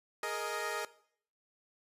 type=chord; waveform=15% pulse; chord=Ab suspended second; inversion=none; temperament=equal with one note detuned; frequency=418 / 466.2 / 622.3 Hz; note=Ab4 / Bb4 / Eb5; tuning=+11 / 0 / 0 cents; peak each=-33 dBFS; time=0.23-0.85 s; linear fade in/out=2 ms; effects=noise-tail reverb RT60 0.6 s tail -18 dB re dry + resampled to 32000 Hz